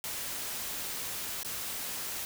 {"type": "noise with dropouts", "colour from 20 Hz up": "white", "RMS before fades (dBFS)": -37, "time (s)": [0.04, 2.25], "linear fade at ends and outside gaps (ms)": 0, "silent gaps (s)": [1.431, 1.448], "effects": []}